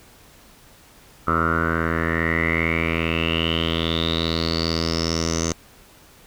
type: tone with low-pass filter sweep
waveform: 10% pulse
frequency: 82.41 Hz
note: E2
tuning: in tune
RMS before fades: -22 dBFS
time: 1.27-5.53 s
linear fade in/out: 10 ms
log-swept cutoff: 1300 to 6400 Hz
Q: 10
effects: pink hiss -50 dBFS RMS until 6.26 s